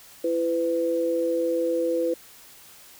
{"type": "tone pair together", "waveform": "sine", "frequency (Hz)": [335.1, 502.1], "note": ["E4", "B4"], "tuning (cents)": [29, 29], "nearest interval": "perfect fifth", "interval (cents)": 700, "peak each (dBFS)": [-26, -23], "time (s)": [0.24, 2.14], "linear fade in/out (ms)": 5, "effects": ["white hiss -49 dBFS RMS until 2.99 s"]}